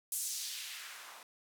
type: noise with band-pass filter sweep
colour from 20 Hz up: blue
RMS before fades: -42 dBFS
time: 0.12-1.23 s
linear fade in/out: 2 ms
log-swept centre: 9700 to 690 Hz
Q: 1.3
effects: none